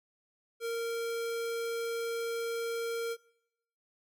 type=tone; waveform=square; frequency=462.7 Hz; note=A#4; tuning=13 cents flat; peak=-33 dBFS; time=0.6-3.17 s; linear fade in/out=50 ms; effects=noise-tail reverb RT60 0.8 s tail -22 dB re dry